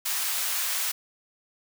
white high-pass noise, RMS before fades -28 dBFS, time 0.05-0.92 s, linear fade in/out 10 ms, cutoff 910 Hz, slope 12 dB/octave, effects none

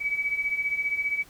sine beating tone pair, 2270 / 2285 Hz, C#7 / D7, +41 / -48 cents, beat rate 15 Hz, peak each -31 / -26 dBFS, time 0-1.24 s, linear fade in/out 20 ms, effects pink hiss -53 dBFS RMS until 1.29 s

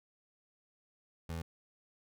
25% pulse tone, 82.41 Hz, E2, in tune, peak -34 dBFS, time 1.29-1.42 s, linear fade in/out 5 ms, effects none

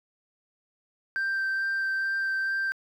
sine tone with vibrato, 1568 Hz, G6, in tune, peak -23 dBFS, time 1.16-2.72 s, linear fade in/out 0 ms, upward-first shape sine, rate 2.3 Hz, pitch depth 9 cents each way, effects tanh soft clip ceiling -24 dBFS + 10-bit

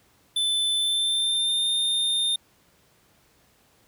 square tone with pitch glide, 3520 to 3632 Hz, A7 to A#7, 0 to -46 cents, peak -22 dBFS, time 0.36-2.36 s, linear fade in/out 5 ms, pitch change +54 cents, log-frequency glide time 0.76-1.69 s, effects pink hiss -61 dBFS RMS until 3.87 s + high-pass 60 Hz 12 dB/octave

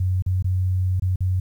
sine tone with dropouts, 92.5 Hz, F#2, in tune, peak -18 dBFS, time 0-1.4 s, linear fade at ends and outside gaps 5 ms, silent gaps 0.223-0.262 / 0.425-0.444 / 0.998-1.021 / 1.159-1.205 s, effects 9-bit

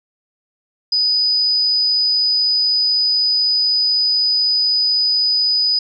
sine tone, 4978 Hz, D#8, in tune, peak -13 dBFS, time 0.92-5.79 s, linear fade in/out 5 ms, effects none

